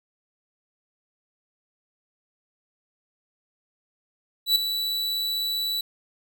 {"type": "tone with ADSR envelope", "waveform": "45% pulse", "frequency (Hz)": 3947, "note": "B7", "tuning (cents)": -2, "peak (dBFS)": -15, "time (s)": [4.46, 5.81], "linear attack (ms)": 98, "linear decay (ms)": 4, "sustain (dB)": -10, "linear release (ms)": 4, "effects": []}